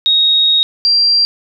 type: tone pair in turn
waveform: sine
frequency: 3758 / 4735 Hz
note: A#7 / D8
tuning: +13 / +13 cents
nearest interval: major third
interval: 400 cents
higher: second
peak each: -8 dBFS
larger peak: neither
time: 0.06-0.63 / 0.85-1.25 s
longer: first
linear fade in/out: 0 ms
effects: none